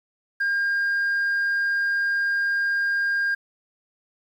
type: tone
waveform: sine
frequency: 1609 Hz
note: G6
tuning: 45 cents sharp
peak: -18 dBFS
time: 0.4-3.35 s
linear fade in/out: 10 ms
effects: tanh soft clip ceiling -19 dBFS + 9-bit